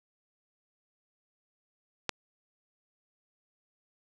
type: click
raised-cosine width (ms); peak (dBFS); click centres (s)
0.2; -11; 2.093
effects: none